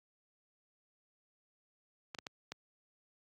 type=clicks; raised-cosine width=0.2 ms; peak=-24 dBFS; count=4; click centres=2.148 / 2.187 / 2.268 / 2.52 s; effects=high-pass 100 Hz 12 dB/octave + Opus 48 kbps